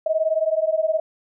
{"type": "beating tone pair", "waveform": "sine", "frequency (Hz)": [626, 645], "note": ["D#5", "E5"], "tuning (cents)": [10, -38], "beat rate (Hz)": 19, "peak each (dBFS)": [-21, -21], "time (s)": [0.06, 1], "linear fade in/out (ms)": 5, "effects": []}